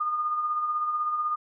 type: tone with tremolo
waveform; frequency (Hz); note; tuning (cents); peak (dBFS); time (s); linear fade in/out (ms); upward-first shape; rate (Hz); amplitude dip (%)
sine; 1221; D#6; -33; -23; 0-1.36; 10; sine; 16; 40
effects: none